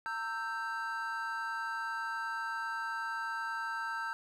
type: chord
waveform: triangle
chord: E diminished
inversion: second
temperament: equal with one note detuned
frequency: 915.3 / 1318.5 / 1568 Hz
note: Bb5 / E6 / G6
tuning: -32 / 0 / 0 cents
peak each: -38 / -38 / -36 dBFS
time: 0.06-4.13 s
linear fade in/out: 0 ms
effects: none